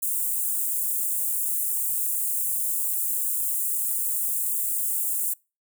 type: high-pass noise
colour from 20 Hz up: white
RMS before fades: -26 dBFS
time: 0.02-5.34 s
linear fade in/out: 10 ms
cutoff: 7800 Hz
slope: 48 dB/octave
effects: noise-tail reverb RT60 0.3 s tail -26 dB re dry